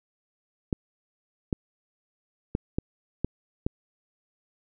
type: clicks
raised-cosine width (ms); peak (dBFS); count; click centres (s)
3; -12; 6; 0.728 / 1.528 / 2.551 / 2.785 / 3.246 / 3.665
effects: none